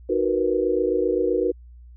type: chord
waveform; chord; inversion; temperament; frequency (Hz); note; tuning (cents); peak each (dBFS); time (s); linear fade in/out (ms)
sine; B major seventh; first; equal; 311.1 / 370 / 466.2 / 493.9; D#4 / F#4 / A#4 / B4; 0 / 0 / 0 / 0; -27 / -23 / -24 / -25; 0.09-1.52; 10
effects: added 60 Hz sine -42 dBFS peak until 1.96 s